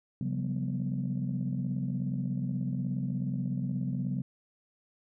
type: tone cluster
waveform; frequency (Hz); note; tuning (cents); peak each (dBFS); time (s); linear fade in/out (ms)
sine; 135 / 177.5 / 194.1 / 244.9; C#3 / F3 / G3 / B3; -45 / +28 / -17 / -14; -32 / -35 / -35 / -36; 0.21-4.22; 2
effects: tanh soft clip ceiling -22 dBFS